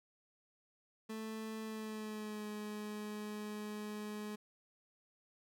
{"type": "tone with pitch glide", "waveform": "30% pulse", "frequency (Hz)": [219.9, 210.6], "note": ["A3", "G#3"], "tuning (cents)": [-1, 24], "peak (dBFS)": -39, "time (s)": [1.09, 4.36], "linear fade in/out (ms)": 10, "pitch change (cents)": -75, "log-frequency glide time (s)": [1.63, 2.47], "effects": []}